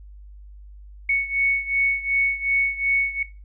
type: beating tone pair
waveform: sine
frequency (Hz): 2217 / 2219.7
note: C#7 / C#7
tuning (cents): 0 / +2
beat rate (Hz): 2.7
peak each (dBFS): -21 / -25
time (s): 1.09-3.23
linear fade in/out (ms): 5
effects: noise-tail reverb RT60 0.3 s tail -17 dB re dry + added 50 Hz sine -40 dBFS peak until 3.44 s